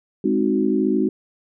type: chord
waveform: sine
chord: Ab dominant seventh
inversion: none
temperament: equal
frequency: 207.7 / 261.6 / 311.1 / 370 Hz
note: Ab3 / C4 / Eb4 / Gb4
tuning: 0 / 0 / 0 / 0 cents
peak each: -22 dBFS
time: 0.24-1.09 s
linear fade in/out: 5 ms
effects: none